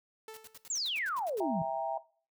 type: tone with exponential decay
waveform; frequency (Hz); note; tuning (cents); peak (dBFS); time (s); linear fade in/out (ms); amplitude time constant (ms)
sawtooth; 440; A4; 0; -38; 0.28-0.7; 2; 91
type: noise bursts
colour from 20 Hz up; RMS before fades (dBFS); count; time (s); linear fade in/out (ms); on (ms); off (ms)
white; -50; 11; 0.34-1.4; 0; 30; 73
type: exponential sweep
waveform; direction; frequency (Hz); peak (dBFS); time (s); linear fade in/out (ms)
sine; down; 7680 to 154.9; -31; 0.7-1.62; 2
type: chord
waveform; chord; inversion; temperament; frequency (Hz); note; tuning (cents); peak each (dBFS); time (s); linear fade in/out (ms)
sine; E diminished; none; equal with one note detuned; 659.3 / 794 / 932.3; E5 / G5 / Bb5; 0 / +22 / 0; -33 / -35 / -38; 1.4-1.98; 5
effects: noise-tail reverb RT60 0.4 s tail -18 dB re dry